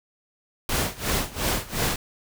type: noise with tremolo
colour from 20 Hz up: pink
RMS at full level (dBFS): -23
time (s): 0.69-1.96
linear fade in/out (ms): 2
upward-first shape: sine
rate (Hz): 2.8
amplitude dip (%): 90
effects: none